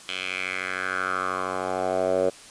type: tone with band-pass filter sweep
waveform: 10% pulse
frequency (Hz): 93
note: F#2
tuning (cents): +9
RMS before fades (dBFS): -27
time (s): 0.08-2.3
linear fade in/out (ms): 10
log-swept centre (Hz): 3000 to 530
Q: 3.9
effects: white hiss -46 dBFS RMS until 2.5 s + resampled to 22050 Hz